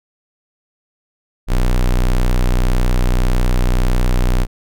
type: tone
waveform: square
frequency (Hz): 30.87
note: B0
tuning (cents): 0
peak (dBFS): -12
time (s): 1.47-4.47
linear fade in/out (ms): 50
effects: none